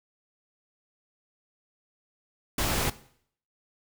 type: noise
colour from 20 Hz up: pink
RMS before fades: -27 dBFS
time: 2.58-2.9 s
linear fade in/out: 5 ms
effects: noise-tail reverb RT60 0.6 s tail -17 dB re dry